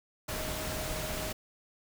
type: tone in noise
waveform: sine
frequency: 624 Hz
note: D#5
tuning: 5 cents sharp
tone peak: -41 dBFS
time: 0.28-1.33 s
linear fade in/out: 10 ms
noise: pink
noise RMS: -36 dBFS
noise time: 0.28-1.33 s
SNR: -8 dB
effects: none

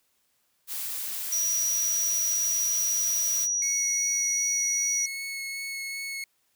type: noise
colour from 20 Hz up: blue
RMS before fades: -33 dBFS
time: 0.67-3.48 s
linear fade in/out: 50 ms
type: tone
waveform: sine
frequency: 5800 Hz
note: F#8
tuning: 35 cents flat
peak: -24 dBFS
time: 1.32-5.06 s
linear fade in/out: 5 ms
type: tone with vibrato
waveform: sawtooth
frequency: 2194 Hz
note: C#7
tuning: 18 cents flat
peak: -29 dBFS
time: 3.62-6.24 s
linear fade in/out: 2 ms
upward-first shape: sine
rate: 2.6 Hz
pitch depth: 9 cents each way
effects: white hiss -71 dBFS RMS until 6.55 s

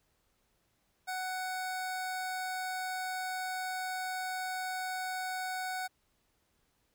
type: tone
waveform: 25% pulse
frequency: 744 Hz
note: F#5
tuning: 9 cents sharp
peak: -31 dBFS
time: 1.07-5.88 s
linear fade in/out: 20 ms
effects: pink hiss -75 dBFS RMS until 6.94 s

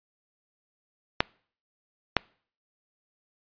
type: clicks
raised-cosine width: 0.3 ms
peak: -3 dBFS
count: 2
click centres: 1.205 / 2.167 s
effects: noise-tail reverb RT60 0.5 s tail -26 dB re dry + resampled to 11025 Hz

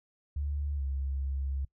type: tone with pitch glide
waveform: sine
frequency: 72.1 to 68.09 Hz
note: D2 to C#2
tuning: -31 to -30 cents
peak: -30 dBFS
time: 0.36-1.65 s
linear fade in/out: 5 ms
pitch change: -99 cents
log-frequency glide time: 0.76-0.82 s
effects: noise-tail reverb RT60 0.1 s tail -22 dB re dry

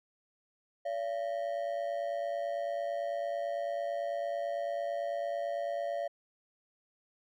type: ring-modulated tone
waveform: triangle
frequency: 627 Hz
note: D#5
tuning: 13 cents sharp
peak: -27 dBFS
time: 0.85-6.08 s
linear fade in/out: 10 ms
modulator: 54.5 Hz
effects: none

